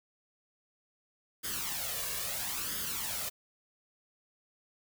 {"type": "noise with flanger", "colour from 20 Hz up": "white", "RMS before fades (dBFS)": -36, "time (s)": [1.43, 3.3], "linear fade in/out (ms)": 20, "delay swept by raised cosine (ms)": [0.6, 1.8], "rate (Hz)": 0.75, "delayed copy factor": 0.65, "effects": []}